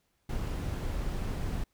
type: noise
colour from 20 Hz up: brown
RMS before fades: -33 dBFS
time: 0.29-1.64 s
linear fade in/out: 5 ms
effects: pink hiss -75 dBFS RMS until 1.73 s